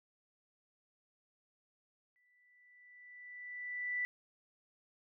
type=tone with exponential growth; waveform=sine; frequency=1975.5 Hz; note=B6; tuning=in tune; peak=-32 dBFS; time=2.16-4.05 s; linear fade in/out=0 ms; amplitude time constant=410 ms; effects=none